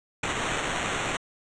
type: noise with sample-and-hold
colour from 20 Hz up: violet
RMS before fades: -29 dBFS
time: 0.23-1.17 s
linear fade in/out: 5 ms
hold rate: 4900 Hz
effects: resampled to 22050 Hz